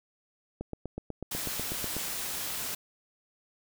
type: click train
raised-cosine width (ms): 2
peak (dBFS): -22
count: 12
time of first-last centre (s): 0.61-1.966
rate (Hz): 8.11
type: noise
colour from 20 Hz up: white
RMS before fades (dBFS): -35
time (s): 1.31-2.75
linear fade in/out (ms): 5
effects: none